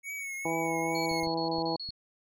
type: tone with vibrato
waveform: square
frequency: 2217 Hz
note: C#7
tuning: in tune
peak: -36 dBFS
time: 0.03-1.27 s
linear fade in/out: 50 ms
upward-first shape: triangle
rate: 2.3 Hz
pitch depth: 55 cents each way
type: harmonic tone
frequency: 164.5 Hz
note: E3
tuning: 3 cents flat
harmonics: 1 / 2 / 3 / 4 / 5 / 6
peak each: -39 / -33 / -35 / -38 / -34 / -39 dBFS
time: 0.45-1.76 s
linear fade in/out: 2 ms
type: tone bursts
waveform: sine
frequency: 4342 Hz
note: C#8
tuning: 37 cents flat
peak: -36 dBFS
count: 7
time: 0.95-1.906 s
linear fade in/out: 2 ms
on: 110 ms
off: 31 ms
type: clicks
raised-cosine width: 5 ms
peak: -35 dBFS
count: 5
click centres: 1.115 / 1.232 / 1.272 / 1.584 / 1.89 s
effects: none